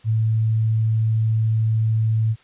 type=tone; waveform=sine; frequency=110.8 Hz; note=A2; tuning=13 cents sharp; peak=-16 dBFS; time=0.04-2.36 s; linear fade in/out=50 ms; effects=white hiss -54 dBFS RMS until 2.43 s + resampled to 8000 Hz